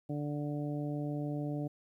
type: harmonic tone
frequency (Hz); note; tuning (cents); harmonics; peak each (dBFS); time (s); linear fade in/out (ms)
146.83; D3; 0; 1 / 2 / 3 / 4 / 5; -36 / -37 / -46 / -44 / -49; 0.09-1.68; 10
effects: 12-bit